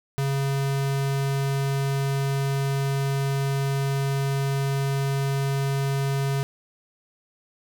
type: tone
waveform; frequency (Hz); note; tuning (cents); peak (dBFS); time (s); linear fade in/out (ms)
square; 137.7; C#3; -11; -23; 0.18-6.43; 0
effects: none